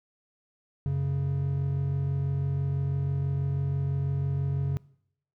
triangle tone pair together, 92.5 / 138.59 Hz, F#2 / C#3, 0 / 0 cents, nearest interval perfect fifth, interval 700 cents, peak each -30 / -24 dBFS, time 0.86-4.77 s, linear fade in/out 0 ms, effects noise-tail reverb RT60 0.7 s tail -22 dB re dry

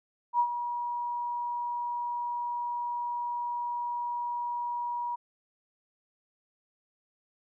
sine tone with ADSR envelope, 960 Hz, B5, 49 cents flat, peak -20 dBFS, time 0.33-5.16 s, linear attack 64 ms, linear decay 74 ms, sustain -10 dB, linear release 13 ms, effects none

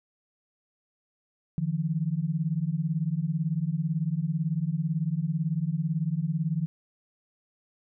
sine beating tone pair, 151.5 / 169.5 Hz, D#3 / E3, -46 / +49 cents, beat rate 18 Hz, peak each -28 dBFS, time 1.58-6.66 s, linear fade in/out 0 ms, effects none

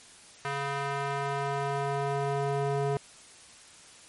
square tone with band-pass filter sweep, 140 Hz, C#3, 18 cents sharp, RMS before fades -30 dBFS, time 0.45-2.97 s, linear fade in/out 0 ms, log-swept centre 1400 to 510 Hz, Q 1, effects white hiss -52 dBFS RMS until 4.08 s + MP3 48 kbps

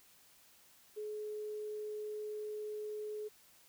sine tone, 424.2 Hz, G#4, 37 cents sharp, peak -39 dBFS, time 0.96-3.29 s, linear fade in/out 20 ms, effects white hiss -64 dBFS RMS until 3.68 s

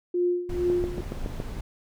sine tone with tremolo, 354.2 Hz, F4, 24 cents sharp, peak -20 dBFS, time 0.14-1.01 s, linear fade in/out 5 ms, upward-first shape sine, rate 2.2 Hz, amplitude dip 80%
brown noise, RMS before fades -34 dBFS, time 0.49-1.61 s, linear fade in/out 5 ms
click train, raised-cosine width 2 ms, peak -18 dBFS, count 6, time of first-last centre 0.7-1.401 s, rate 7.13 Hz
effects none

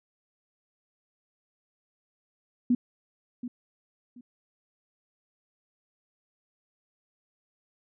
sine tone with echo, 244.8 Hz, B3, 15 cents flat, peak -19 dBFS, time 2.7-2.75 s, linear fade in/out 5 ms, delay 730 ms, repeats 2, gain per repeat -13 dB, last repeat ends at 4.21 s, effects none

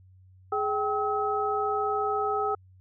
sine tone cluster, 418.1 / 779 / 1284 Hz, G#4 / G5 / E6, +12 / -11 / -46 cents, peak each -29 dBFS, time 0.52-2.55 s, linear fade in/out 5 ms, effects added 93 Hz sine -52 dBFS peak until 2.8 s

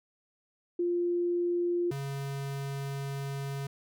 sine / square tone pair in turn, 349.2 / 138.58 Hz, F4 / C#3, 0 / 0 cents, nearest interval octave + major third, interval 1600 cents, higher first, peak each -26 / -34 dBFS, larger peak first, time 0.79-1.91 / 1.91-3.67 s, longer second, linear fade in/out 5 ms, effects none

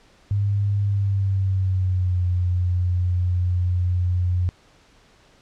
sine tone with pitch glide, 101.1 to 89.55 Hz, G#2 to F2, -46 to +44 cents, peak -18 dBFS, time 0.31-4.49 s, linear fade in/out 0 ms, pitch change -210 cents, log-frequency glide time 0.84-2.25 s, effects pink hiss -55 dBFS RMS until 5.41 s + low-pass 6000 Hz 12 dB/octave

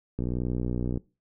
click train, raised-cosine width 3 ms, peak -17 dBFS, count 49, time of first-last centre 0.19-0.974 s, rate 61.2 Hz, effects noise-tail reverb RT60 0.3 s tail -22 dB re dry

